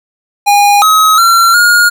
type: tone with pitch steps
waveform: square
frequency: 816 / 1274 / 1364 / 1428 Hz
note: G#5 / D#6 / F6 / F6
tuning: -31 / +41 / -41 / +38 cents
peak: -5 dBFS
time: 0.46-1.9 s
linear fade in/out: 20 ms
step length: 360 ms
effects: none